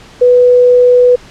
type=tone; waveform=sine; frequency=493.9 Hz; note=B4; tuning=in tune; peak=-3 dBFS; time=0.21-1.16 s; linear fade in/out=10 ms; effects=pink hiss -37 dBFS RMS until 1.3 s + low-pass 6000 Hz 12 dB/octave